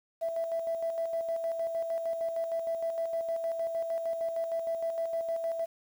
sine tone with tremolo, 662 Hz, E5, 7 cents sharp, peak -27 dBFS, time 0.21-5.66 s, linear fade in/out 20 ms, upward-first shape square, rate 6.5 Hz, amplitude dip 45%, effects tanh soft clip ceiling -24 dBFS + 9-bit

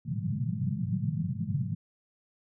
pink band-pass noise, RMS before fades -31 dBFS, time 0.05-1.75 s, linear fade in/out 10 ms, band 100 to 210 Hz, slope 96 dB/octave, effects none

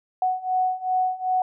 sine beating tone pair, 740 / 742.6 Hz, F#5 / F#5, 0 / +6 cents, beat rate 2.6 Hz, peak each -25 / -23 dBFS, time 0.22-1.42 s, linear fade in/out 2 ms, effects none

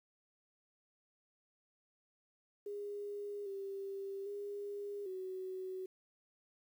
sine tone with pitch steps, 408.9 / 392.6 / 406.7 / 374.3 Hz, G#4 / G4 / G#4 / F#4, -27 / +3 / -36 / +20 cents, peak -40 dBFS, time 2.66-5.86 s, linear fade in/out 5 ms, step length 800 ms, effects 11-bit

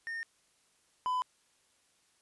triangle tone pair in turn, 1830 / 1004.8 Hz, A#6 / B5, -32 / +30 cents, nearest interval minor seventh, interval 1038 cents, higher first, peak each -34 / -27 dBFS, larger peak second, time 0.07-0.23 / 1.06-1.22 s, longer neither, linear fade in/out 0 ms, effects white hiss -70 dBFS RMS until 2.21 s + resampled to 24000 Hz

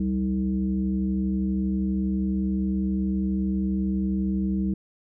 sine tone with frequency modulation, 193.8 Hz, G3, 20 cents flat, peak -22 dBFS, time 0-4.74 s, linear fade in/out 5 ms, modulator 125 Hz, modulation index 0.77, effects none

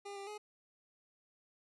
25% pulse tone with pitch steps, 402.6 / 396.5 / 420.3 Hz, G4 / G4 / G#4, +46 / +20 / +21 cents, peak -40 dBFS, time 0.05-0.38 s, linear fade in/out 10 ms, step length 110 ms, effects resampled to 24000 Hz

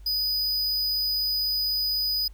square tone, 4972 Hz, D#8, 2 cents flat, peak -24 dBFS, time 0.06-2.28 s, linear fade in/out 5 ms, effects added 50 Hz sine -42 dBFS peak until 2.33 s + pink hiss -63 dBFS RMS until 2.33 s

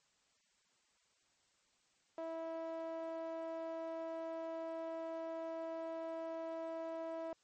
sawtooth tone with band-pass filter, 326.7 Hz, E4, 15 cents flat, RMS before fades -43 dBFS, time 2.18-7.33 s, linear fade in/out 0 ms, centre 670 Hz, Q 2.6, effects white hiss -75 dBFS RMS until 7.43 s + MP3 32 kbps

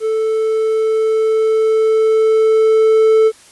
triangle tone with level ramp, 440 Hz, A4, in tune, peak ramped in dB -12 to -5 dBFS, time 0-3.32 s, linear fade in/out 50 ms, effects white hiss -44 dBFS RMS until 3.51 s + resampled to 24000 Hz

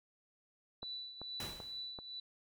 sine tone with tremolo, 3967 Hz, B7, 7 cents sharp, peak -40 dBFS, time 0.82-2.2 s, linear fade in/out 5 ms, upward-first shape triangle, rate 2.3 Hz, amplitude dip 70%
click train, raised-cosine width 1 ms, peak -33 dBFS, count 4, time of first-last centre 0.83-1.988 s, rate 2.59 Hz
pink noise with exponential decay, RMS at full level -41 dBFS, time 1.4-1.91 s, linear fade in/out 2 ms, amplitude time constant 110 ms
effects none

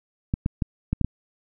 clicks, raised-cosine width 5 ms, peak -10 dBFS, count 6, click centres 0.339 / 0.461 / 0.622 / 0.93 / 1.013 / 1.046 s, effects none

